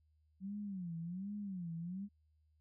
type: tone with vibrato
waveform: sine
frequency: 185 Hz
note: F#3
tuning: in tune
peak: -40 dBFS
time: 0.4-2.09 s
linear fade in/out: 50 ms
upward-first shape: sine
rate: 1.3 Hz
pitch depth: 200 cents each way
effects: added 77 Hz sine -70 dBFS peak until 2.6 s